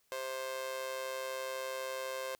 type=tone with amplitude modulation; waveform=sawtooth; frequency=526 Hz; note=C5; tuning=9 cents sharp; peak=-30 dBFS; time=0.12-2.35 s; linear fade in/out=0 ms; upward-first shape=sine; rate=132 Hz; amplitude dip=70%; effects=white hiss -73 dBFS RMS until 2.39 s